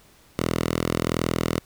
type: tone with high-pass filter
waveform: 5% pulse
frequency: 41.2 Hz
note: E1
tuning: in tune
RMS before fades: -25 dBFS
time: 0.39-1.59 s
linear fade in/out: 0 ms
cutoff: 85 Hz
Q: 0.69
effects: pink hiss -55 dBFS RMS until 1.65 s